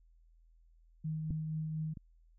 sine tone with tremolo, 156.7 Hz, D#3, 13 cents sharp, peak -33 dBFS, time 1.04-1.94 s, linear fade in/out 10 ms, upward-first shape triangle, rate 4.2 Hz, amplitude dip 30%
clicks, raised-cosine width 5 ms, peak -24 / -33 dBFS, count 2, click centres 1.307 / 1.972 s
effects added 41 Hz sine -61 dBFS peak until 2.38 s

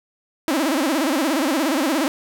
sawtooth tone with vibrato, 293.7 Hz, D4, in tune, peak -14 dBFS, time 0.48-2.08 s, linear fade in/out 0 ms, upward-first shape sine, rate 17 Hz, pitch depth 220 cents each way, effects none

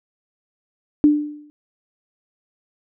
sine tone with exponential decay, 296.9 Hz, D4, 19 cents sharp, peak -7 dBFS, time 1.04-1.5 s, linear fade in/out 0 ms, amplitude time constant 100 ms, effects none

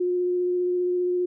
sine tone with vibrato, 358.4 Hz, F4, 45 cents sharp, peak -21 dBFS, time 0-1.26 s, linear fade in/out 10 ms, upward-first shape sine, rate 15 Hz, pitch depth 10 cents each way, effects none

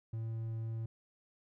triangle tone, 112.8 Hz, A2, 44 cents sharp, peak -34 dBFS, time 0.13-0.86 s, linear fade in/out 5 ms, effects none

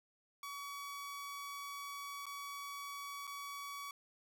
sawtooth tone with dropouts, 1133 Hz, C#6, 37 cents sharp, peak -40 dBFS, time 0.43-3.91 s, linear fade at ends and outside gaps 2 ms, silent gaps 2.257-2.265 / 3.27-3.275 s, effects none

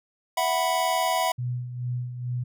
square chord, E suspended second, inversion none, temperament equal, 659.3 / 740 / 987.8 Hz, E5 / F#5 / B5, 0 / 0 / 0 cents, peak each -28 / -27 / -27 dBFS, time 0.37-1.32 s, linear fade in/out 5 ms
sine tone with tremolo, 123.47 Hz, B2, in tune, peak -25 dBFS, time 1.38-2.44 s, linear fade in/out 10 ms, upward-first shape sine, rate 2.3 Hz, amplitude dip 60%
effects none

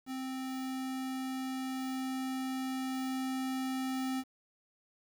square tone with level ramp, 261.6 Hz, C4, in tune, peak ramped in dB -37 to -33 dBFS, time 0.06-4.24 s, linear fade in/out 50 ms, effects 10-bit

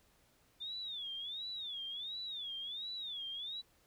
sine tone with vibrato, 3548 Hz, A7, 14 cents sharp, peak -40 dBFS, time 0.6-3.62 s, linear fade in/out 20 ms, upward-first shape sine, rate 1.4 Hz, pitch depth 190 cents each way, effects pink hiss -70 dBFS RMS until 3.86 s

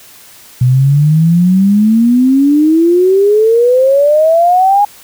sine exponential sweep, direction up, 122.8 to 830.6 Hz, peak -5 dBFS, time 0.61-4.85 s, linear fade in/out 5 ms, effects white hiss -38 dBFS RMS until 5.03 s

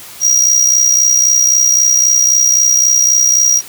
square tone with amplitude modulation, 5730 Hz, F8, 44 cents sharp, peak -5 dBFS, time 0.2-3.62 s, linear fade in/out 50 ms, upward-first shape sine, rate 63.8 Hz, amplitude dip 65%, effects white hiss -33 dBFS RMS until 3.68 s

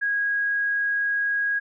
sine tone, 1646 Hz, G#6, 16 cents flat, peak -21 dBFS, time 0.01-1.6 s, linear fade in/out 20 ms, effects none

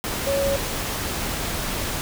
sine tone in noise, 554.4 Hz, C#5, in tune, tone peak -20 dBFS, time 0.27-0.56 s, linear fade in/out 0 ms, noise pink, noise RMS -27 dBFS, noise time 0.04-2.01 s, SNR +4 dB, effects none

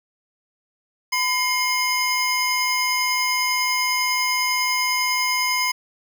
square tone cluster, 1006 / 2128 / 5040 Hz, B5 / C7 / D#8, +32 / +29 / +21 cents, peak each -25 / -23 / -26 dBFS, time 1.12-5.72 s, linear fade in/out 10 ms, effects none

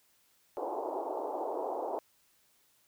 white band-pass noise, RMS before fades -36 dBFS, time 0.57-1.99 s, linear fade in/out 0 ms, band 320 to 910 Hz, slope 48 dB/octave, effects white hiss -69 dBFS RMS until 2.87 s

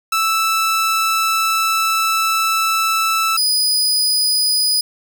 sawtooth tone pair in turn, 1318.5 / 4968 Hz, E6 / D#8, 0 / -3 cents, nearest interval octave + major seventh, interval 2297 cents, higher second, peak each -11 dBFS, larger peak neither, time 0.12-3.37 / 3.37-4.81 s, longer first, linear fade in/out 5 ms, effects none

